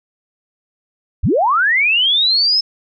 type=linear sweep; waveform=sine; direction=up; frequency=30.87 to 5250 Hz; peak=-11 dBFS; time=1.23-2.61 s; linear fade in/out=10 ms; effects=none